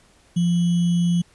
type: tone with sample-and-hold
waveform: sine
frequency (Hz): 173.3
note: F3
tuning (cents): -13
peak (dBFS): -16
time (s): 0.36-1.22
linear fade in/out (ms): 10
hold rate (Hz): 3150
effects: pink hiss -56 dBFS RMS until 1.34 s + resampled to 24000 Hz